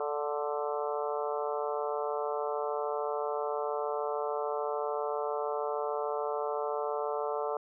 harmonic tone with a mistuned harmonic, 146.83 Hz, D3, in tune, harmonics 3 / 4 / 5 / 6 / 7 / 8 / 9, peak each -34 / -36 / -38 / -40 / -41 / -42 / -43 dBFS, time 0-7.57 s, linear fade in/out 2 ms, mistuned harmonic 7, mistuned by +23 cents, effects none

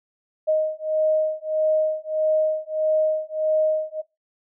sine beating tone pair, 622.3 / 623.9 Hz, D#5 / D#5, 0 / +5 cents, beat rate 1.6 Hz, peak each -22 dBFS, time 0.47-4.02 s, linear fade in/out 20 ms, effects noise-tail reverb RT60 0.2 s tail -19 dB re dry

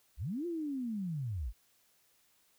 sine linear two-way sweep, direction up then down, 43.3 to 354.4 to 43.3 Hz, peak -34 dBFS, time 0.17-1.53 s, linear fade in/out 50 ms, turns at 0.46 s, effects white hiss -70 dBFS RMS until 2.58 s

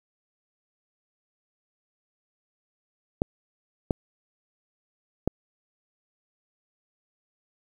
clicks, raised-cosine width 2 ms, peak -9 dBFS, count 3, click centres 3.219 / 3.908 / 5.276 s, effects 8-bit

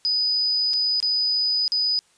sine tone with dropouts, 4978 Hz, D#8, in tune, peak -19 dBFS, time 0.05-1.99 s, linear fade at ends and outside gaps 0 ms, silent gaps 0.734-0.738 / 1.002-1.027 / 1.679-1.72 s, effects white hiss -60 dBFS RMS until 2.17 s + resampled to 22050 Hz

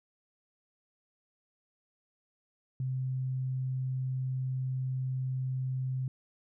sine tone, 130 Hz, C3, 11 cents flat, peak -30 dBFS, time 2.8-6.08 s, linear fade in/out 2 ms, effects none

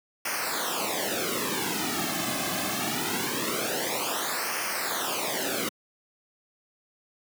pink noise with flanger, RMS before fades -29 dBFS, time 0.25-5.69 s, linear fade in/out 5 ms, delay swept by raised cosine 0.26 to 2.16 ms, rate 0.23 Hz, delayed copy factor -0.85, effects high-pass 200 Hz 12 dB/octave

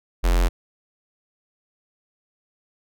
square tone with notch filter, 43.65 Hz, F1, in tune, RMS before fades -18 dBFS, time 0.23-0.49 s, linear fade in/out 20 ms, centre 150 Hz, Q 0.72, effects none

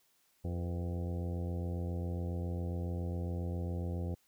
harmonic tone with a mistuned harmonic, 87.31 Hz, F2, in tune, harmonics 1 / 2 / 3 / 4 / 5 / 6 / 7 / 8 / 9, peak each -35 / -41 / -47 / -47 / -52 / -48 / -55 / -56 / -57 dBFS, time 0.44-4.15 s, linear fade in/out 10 ms, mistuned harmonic 6, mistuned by -59 cents, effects white hiss -72 dBFS RMS until 4.27 s

